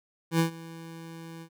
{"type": "tone with ADSR envelope", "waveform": "25% pulse", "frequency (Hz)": 164.81, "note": "E3", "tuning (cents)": 0, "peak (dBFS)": -16, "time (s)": [0.31, 1.49], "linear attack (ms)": 83, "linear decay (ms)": 110, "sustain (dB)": -21, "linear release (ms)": 72, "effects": []}